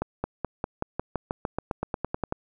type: accelerating click train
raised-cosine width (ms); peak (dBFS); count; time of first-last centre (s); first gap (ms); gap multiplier
1; -13; 17; 0.02-2.324; 220; 0.94
effects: none